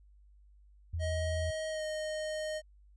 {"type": "tone", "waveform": "sine", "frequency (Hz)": 83.1, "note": "E2", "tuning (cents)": 15, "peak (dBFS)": -32, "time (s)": [0.93, 1.51], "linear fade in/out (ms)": 10}
{"type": "tone with pitch glide", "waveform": "square", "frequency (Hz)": [630, 618.8], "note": ["D#5", "D#5"], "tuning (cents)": [21, -10], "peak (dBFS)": -35, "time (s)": [0.99, 2.62], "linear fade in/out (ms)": 50, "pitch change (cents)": -31, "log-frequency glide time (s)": [1.7, 1.83]}
{"effects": ["added 50 Hz sine -57 dBFS peak until 2.96 s", "resampled to 22050 Hz"]}